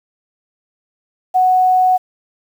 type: tone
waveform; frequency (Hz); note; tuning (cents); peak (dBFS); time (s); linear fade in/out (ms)
sine; 740; F#5; 0; -9; 1.34-1.98; 20
effects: 7-bit